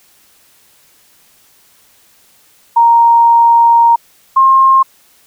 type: tone pair in turn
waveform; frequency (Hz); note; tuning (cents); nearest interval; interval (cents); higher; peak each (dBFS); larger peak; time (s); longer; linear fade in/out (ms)
sine; 932.3 / 1065.9; A#5 / C6; 0 / +32; major second; 232; second; -4; neither; 2.76-3.96 / 4.36-4.83; first; 10
effects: white hiss -49 dBFS RMS until 5.26 s